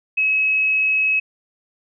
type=tone; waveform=sine; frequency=2566 Hz; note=E7; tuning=47 cents flat; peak=-15 dBFS; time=0.17-1.2 s; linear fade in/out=10 ms; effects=none